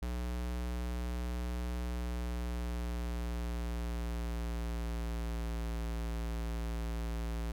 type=tone with pitch glide; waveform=square; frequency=60.4 to 57.01 Hz; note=B1 to A#1; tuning=-38 to -38 cents; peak=-35 dBFS; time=0.02-7.52 s; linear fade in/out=5 ms; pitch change=-100 cents; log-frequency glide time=1.75-5.74 s; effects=none